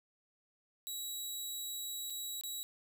15% pulse tone with dropouts, 3878 Hz, B7, 32 cents flat, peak -32 dBFS, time 0.87-2.63 s, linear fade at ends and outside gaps 0 ms, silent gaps 2.1-2.104 / 2.411-2.436 s, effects none

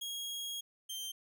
sawtooth tone pair in turn, 3286 / 3151 Hz, G#7 / G7, -19 / +8 cents, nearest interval minor second, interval 73 cents, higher first, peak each -35 / -36 dBFS, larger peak first, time 0.01-0.61 / 0.89-1.12 s, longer first, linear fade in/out 10 ms, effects none

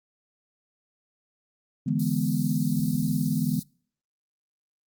sine chord, E dominant seventh, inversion third, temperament equal with one note detuned, 146.32 / 164.81 / 207.7 / 246.9 Hz, D3 / E3 / G#3 / B3, -6 / 0 / 0 / 0 cents, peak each -28 dBFS, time 1.86-3.6 s, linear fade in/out 10 ms
white high-pass noise, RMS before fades -40 dBFS, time 1.99-3.63 s, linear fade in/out 5 ms, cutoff 3800 Hz, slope 96 dB/octave
effects noise-tail reverb RT60 0.5 s tail -26 dB re dry + Opus 32 kbps

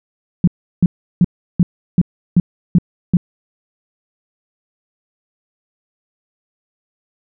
sine tone bursts, 176.3 Hz, F3, 17 cents sharp, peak -6 dBFS, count 8, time 0.44-3.17 s, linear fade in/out 2 ms, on 35 ms, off 350 ms, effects none

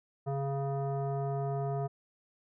sine tone with frequency modulation, 138.59 Hz, C#3, in tune, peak -30 dBFS, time 0.26-1.88 s, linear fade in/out 20 ms, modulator 553 Hz, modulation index 1, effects none

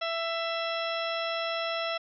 harmonic tone, 665 Hz, E5, 15 cents sharp, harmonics 1 / 2 / 3 / 4 / 5 / 6 / 8, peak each -32 / -35 / -39 / -38 / -38 / -42 / -42 dBFS, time 0.01-1.98 s, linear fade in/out 10 ms, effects none

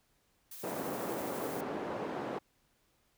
blue noise with tremolo, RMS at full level -46 dBFS, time 0.51-1.61 s, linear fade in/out 5 ms, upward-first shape sine, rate 12 Hz, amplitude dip 25%
white band-pass noise, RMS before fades -38 dBFS, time 0.63-2.39 s, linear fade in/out 10 ms, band 220 to 620 Hz, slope 12 dB/octave
effects pink hiss -73 dBFS RMS until 3.17 s

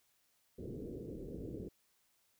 white low-pass noise, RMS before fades -45 dBFS, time 0.58-1.69 s, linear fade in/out 10 ms, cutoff 470 Hz, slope 48 dB/octave, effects white hiss -75 dBFS RMS until 2.39 s

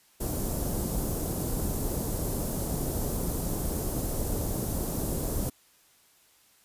pink band-stop noise, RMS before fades -30 dBFS, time 0.2-5.5 s, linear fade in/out 10 ms, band 550 to 10000 Hz, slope 12 dB/octave, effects white hiss -62 dBFS RMS until 6.64 s + resampled to 32000 Hz

